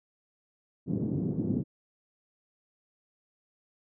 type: band-pass noise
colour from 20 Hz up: white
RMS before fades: -30 dBFS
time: 0.86-1.64 s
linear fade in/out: 50 ms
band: 110 to 290 Hz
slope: 24 dB/octave
effects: none